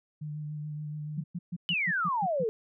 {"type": "tone with vibrato", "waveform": "sine", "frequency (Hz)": 150.5, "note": "D3", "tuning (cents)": 43, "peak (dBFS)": -34, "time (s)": [0.21, 1.24], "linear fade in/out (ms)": 10, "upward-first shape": "sine", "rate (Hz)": 7, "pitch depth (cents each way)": 20}
{"type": "tone bursts", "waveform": "sine", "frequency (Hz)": 174.61, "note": "F3", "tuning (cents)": 0, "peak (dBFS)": -31, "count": 8, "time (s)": [1.17, 2.44], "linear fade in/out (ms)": 10, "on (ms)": 45, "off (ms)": 130}
{"type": "exponential sweep", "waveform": "sine", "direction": "down", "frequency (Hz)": [3045, 422.3], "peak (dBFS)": -26, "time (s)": [1.69, 2.49], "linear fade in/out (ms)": 0}
{"effects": []}